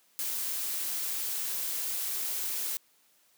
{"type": "noise with high-pass filter sweep", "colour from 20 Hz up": "blue", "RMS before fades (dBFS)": -33, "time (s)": [0.19, 2.77], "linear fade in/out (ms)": 0, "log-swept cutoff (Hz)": [250, 380], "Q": 2.3, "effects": ["white hiss -66 dBFS RMS until 3.37 s", "high-pass 150 Hz 12 dB/octave"]}